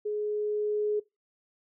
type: tone with level ramp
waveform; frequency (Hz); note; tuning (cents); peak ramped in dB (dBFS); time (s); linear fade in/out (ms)
sine; 420.2; G#4; +20; -28 to -24; 0.05-1; 10
effects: noise-tail reverb RT60 0.2 s tail -21 dB re dry